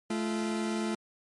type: tone pair together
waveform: 40% pulse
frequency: 216.9 / 344.3 Hz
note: A3 / F4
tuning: -25 / -25 cents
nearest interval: minor sixth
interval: 800 cents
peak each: -30 / -33 dBFS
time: 0.1-0.95 s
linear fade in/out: 5 ms
effects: MP3 48 kbps